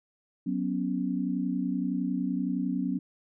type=chord; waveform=sine; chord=F# suspended fourth; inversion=none; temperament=just; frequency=185 / 246.7 / 277.5 Hz; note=F#3 / B3 / C#4; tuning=0 / -2 / +2 cents; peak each=-31 dBFS; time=0.46-2.99 s; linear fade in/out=10 ms; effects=none